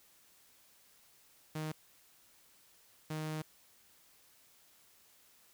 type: tone bursts at uneven times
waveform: sawtooth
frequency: 155.56 Hz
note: D#3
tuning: in tune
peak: -33 dBFS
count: 2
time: 1.55-1.72 / 3.1-3.42 s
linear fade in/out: 5 ms
effects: white hiss -65 dBFS RMS until 5.53 s